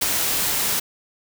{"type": "noise with ADSR envelope", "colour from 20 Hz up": "white", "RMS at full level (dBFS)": -19, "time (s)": [0.01, 0.8], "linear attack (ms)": 13, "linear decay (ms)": 18, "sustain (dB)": -3, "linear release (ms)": 10, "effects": []}